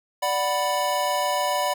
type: chord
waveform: square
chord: B minor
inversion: first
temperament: equal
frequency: 587.3 / 740 / 987.8 Hz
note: D5 / F#5 / B5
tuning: 0 / 0 / 0 cents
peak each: -27 / -28 / -26 dBFS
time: 0.22-1.74 s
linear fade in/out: 10 ms
effects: none